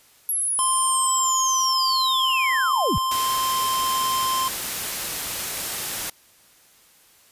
sine linear sweep, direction down, 11350 to 43.61 Hz, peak -21 dBFS, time 0.29-2.98 s, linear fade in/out 0 ms
square tone, 1046.5 Hz, C6, in tune, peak -22 dBFS, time 0.59-4.48 s, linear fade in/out 0 ms
white noise, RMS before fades -28 dBFS, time 3.11-6.1 s, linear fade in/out 5 ms
effects white hiss -55 dBFS RMS until 7.31 s + resampled to 32000 Hz

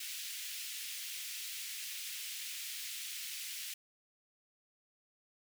pink high-pass noise, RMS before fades -43 dBFS, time 0-3.74 s, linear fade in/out 5 ms, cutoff 2300 Hz, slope 24 dB/octave, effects none

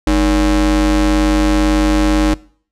square ring-modulated tone, 130 Hz, C3, 11 cents flat, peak -8 dBFS, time 0.07-2.34 s, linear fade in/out 2 ms, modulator 179 Hz, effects noise-tail reverb RT60 0.5 s tail -22 dB re dry + low-pass 9000 Hz 12 dB/octave

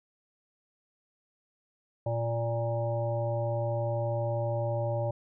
harmonic tone, 116.5 Hz, A#2, 1 cent flat, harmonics 1 / 3 / 5 / 7 / 8, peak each -30 / -41 / -31 / -39 / -45 dBFS, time 2.06-5.11 s, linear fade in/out 5 ms, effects none

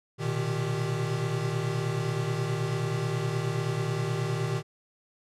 square tone cluster, 118.5 / 127.9 / 154.6 / 392.2 Hz, A#2 / C3 / D#3 / G4, +29 / -39 / -11 / +1 cents, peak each -32 / -36 / -32 / -36 dBFS, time 0.18-4.63 s, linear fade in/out 50 ms, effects low-pass 9000 Hz 12 dB/octave

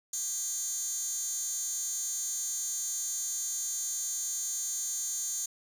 15% pulse tone with high-pass filter, 395.6 Hz, G4, 16 cents sharp, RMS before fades -34 dBFS, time 0.13-5.46 s, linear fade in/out 5 ms, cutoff 6800 Hz, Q 5.2, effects none

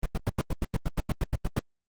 brown noise bursts, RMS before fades -25 dBFS, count 14, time 0.03-1.592 s, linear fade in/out 2 ms, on 28 ms, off 90 ms, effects Opus 24 kbps

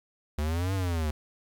square exponential two-way sweep, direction up then down, 72.5 to 98 to 74 Hz, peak -27 dBFS, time 0.38-1.11 s, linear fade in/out 5 ms, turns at 0.74 s, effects 10-bit

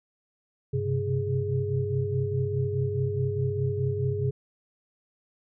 sine tone cluster, 98.3 / 129.8 / 134.6 / 414.2 Hz, G2 / C3 / C3 / G#4, +5 / -13 / +49 / -5 cents, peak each -30 dBFS, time 0.73-4.31 s, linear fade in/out 10 ms, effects none

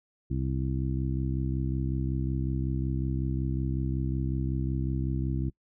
harmonic tone, 65.41 Hz, C2, in tune, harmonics 1 / 2 / 3 / 4 / 5, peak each -31 / -30 / -37 / -37 / -37 dBFS, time 0.3-5.5 s, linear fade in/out 10 ms, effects noise-tail reverb RT60 0.1 s tail -23 dB re dry

